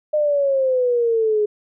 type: exponential sweep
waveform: sine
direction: down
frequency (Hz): 611 to 415.3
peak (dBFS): -15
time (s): 0.13-1.46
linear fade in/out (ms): 10
effects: none